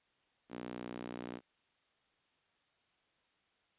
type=tone with high-pass filter; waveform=sawtooth; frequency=60.7 Hz; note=B1; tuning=29 cents flat; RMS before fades=-45 dBFS; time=0.49-1.41 s; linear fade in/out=50 ms; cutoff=260 Hz; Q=1.8; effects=white hiss -75 dBFS RMS until 3.78 s + resampled to 8000 Hz